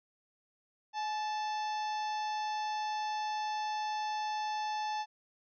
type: harmonic tone with a mistuned harmonic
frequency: 880 Hz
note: A5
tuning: in tune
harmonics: 1 / 2 / 3 / 4 / 5 / 6 / 7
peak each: -33 / -46 / -48 / -49 / -51 / -50 / -54 dBFS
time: 0.93-5.06 s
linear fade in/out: 50 ms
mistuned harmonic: 1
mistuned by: -58 cents
effects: none

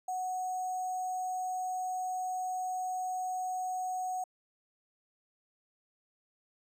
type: tone with sample-and-hold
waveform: sine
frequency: 740 Hz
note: F#5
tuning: in tune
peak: -32 dBFS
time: 0.08-4.24 s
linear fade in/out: 5 ms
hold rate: 7350 Hz
effects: low-pass 12000 Hz 12 dB/octave

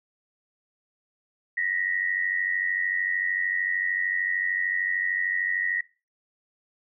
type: tone pair together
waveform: sine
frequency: 1864.7 / 1958 Hz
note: A#6 / B6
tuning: 0 / -15 cents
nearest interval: minor second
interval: 85 cents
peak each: -27 dBFS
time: 1.57-5.81 s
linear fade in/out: 5 ms
effects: noise-tail reverb RT60 0.3 s tail -18 dB re dry

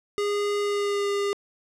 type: tone with pitch glide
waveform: square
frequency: 410 to 403.4 Hz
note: G#4 to G4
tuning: -22 to +50 cents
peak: -24 dBFS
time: 0.18-1.33 s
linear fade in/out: 0 ms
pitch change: -28 cents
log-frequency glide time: 0.6-1.09 s
effects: low-pass 8000 Hz 12 dB/octave

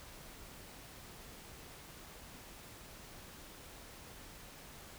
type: silence
effects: pink hiss -53 dBFS RMS until 4.98 s

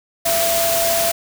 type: tone in noise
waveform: sine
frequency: 672 Hz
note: E5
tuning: 33 cents sharp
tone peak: -18 dBFS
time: 0.25-1.12 s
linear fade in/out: 10 ms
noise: white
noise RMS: -20 dBFS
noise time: 0.25-1.12 s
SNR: -1 dB
effects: none

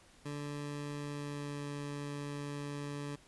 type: tone with pitch glide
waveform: 20% pulse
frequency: 145.4 to 144.15 Hz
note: D3 to D3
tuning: -17 to -32 cents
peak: -34 dBFS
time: 0.25-3.16 s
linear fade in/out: 10 ms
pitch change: -15 cents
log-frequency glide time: 0.96-1.66 s
effects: pink hiss -62 dBFS RMS until 3.27 s + resampled to 24000 Hz

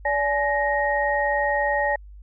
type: tone cluster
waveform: sine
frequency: 578 / 847 / 1870 Hz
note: D5 / G#5 / A#6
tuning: -28 / +34 / +5 cents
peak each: -24 dBFS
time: 0.05-1.96 s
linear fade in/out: 5 ms
effects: added 50 Hz sine -40 dBFS peak until 2.22 s

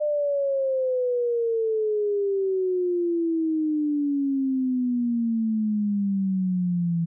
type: exponential sweep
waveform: sine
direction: down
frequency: 603 to 165.9 Hz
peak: -21 dBFS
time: 0-7.06 s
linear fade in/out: 20 ms
effects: none

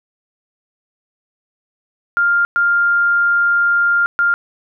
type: tone bursts at uneven times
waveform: sine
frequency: 1400 Hz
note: F6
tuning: 4 cents sharp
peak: -11 dBFS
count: 3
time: 2.17-2.45 / 2.56-4.06 / 4.19-4.34 s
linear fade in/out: 0 ms
effects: none

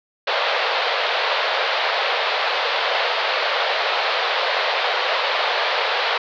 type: band-pass noise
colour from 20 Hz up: pink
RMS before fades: -21 dBFS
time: 0.27-6.18 s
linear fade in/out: 5 ms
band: 480 to 4400 Hz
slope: 48 dB/octave
effects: none

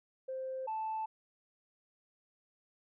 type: tone pair in turn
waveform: sine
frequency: 523.3 / 877.7 Hz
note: C5 / A5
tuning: 0 / -5 cents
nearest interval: major sixth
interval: 895 cents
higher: second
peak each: -36 / -33 dBFS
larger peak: second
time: 0.28-0.67 / 0.67-1.06 s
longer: neither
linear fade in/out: 10 ms
effects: tanh soft clip ceiling -31 dBFS

